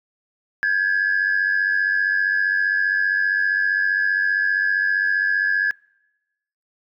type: tone pair together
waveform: sine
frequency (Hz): 1601.8 / 1697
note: G6 / G#6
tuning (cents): +37 / +37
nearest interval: minor second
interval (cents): 100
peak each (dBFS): -20 / -18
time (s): 0.63-5.71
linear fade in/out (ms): 0
effects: noise-tail reverb RT60 1.0 s tail -26 dB re dry + tanh soft clip ceiling -12 dBFS